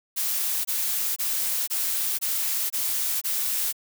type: noise bursts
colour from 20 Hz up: blue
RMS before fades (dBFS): -26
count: 7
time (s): 0.16-3.728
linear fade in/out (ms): 20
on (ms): 490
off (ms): 23
effects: none